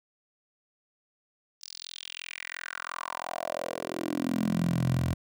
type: tone with high-pass filter sweep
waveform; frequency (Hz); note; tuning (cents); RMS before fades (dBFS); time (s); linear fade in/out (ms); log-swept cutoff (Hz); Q
10% pulse; 42.91; F1; -30; -32; 1.61-5.14; 10; 5300 to 96; 4.2
effects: none